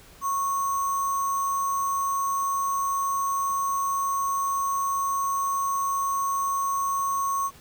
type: tone with sample-and-hold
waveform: sine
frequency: 1101 Hz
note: C#6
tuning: 12 cents flat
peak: -23 dBFS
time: 0.21-7.51 s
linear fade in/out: 50 ms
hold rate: 7350 Hz
effects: pink hiss -51 dBFS RMS until 7.6 s